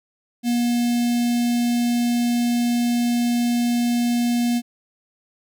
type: tone with notch filter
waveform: square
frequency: 239.3 Hz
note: A#3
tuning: 46 cents sharp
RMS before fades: -20 dBFS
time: 0.43-4.62 s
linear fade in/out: 50 ms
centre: 1200 Hz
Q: 0.53
effects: none